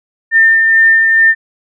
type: tone with tremolo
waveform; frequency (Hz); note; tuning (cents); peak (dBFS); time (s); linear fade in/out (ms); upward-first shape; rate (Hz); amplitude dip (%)
sine; 1803; A6; +42; -4; 0.31-1.35; 50; sine; 2.3; 30
effects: none